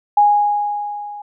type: tone with level ramp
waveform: sine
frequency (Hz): 826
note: G#5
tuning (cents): -10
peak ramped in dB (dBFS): -7 to -29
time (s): 0.17-1.22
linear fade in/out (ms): 5
effects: none